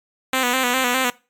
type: tone with vibrato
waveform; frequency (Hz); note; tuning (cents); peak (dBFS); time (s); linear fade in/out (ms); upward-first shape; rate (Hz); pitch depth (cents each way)
5% pulse; 253; B3; +42; -6; 0.33-1.1; 2; square; 4.9; 53
effects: noise-tail reverb RT60 0.3 s tail -21 dB re dry + MP3 96 kbps